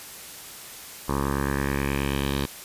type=tone with low-pass filter sweep; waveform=10% pulse; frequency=69.3 Hz; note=C#2; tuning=in tune; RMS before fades=-26 dBFS; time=1.08-2.46 s; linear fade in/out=10 ms; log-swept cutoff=1100 to 4100 Hz; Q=2.6; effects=white hiss -41 dBFS RMS until 2.64 s + resampled to 32000 Hz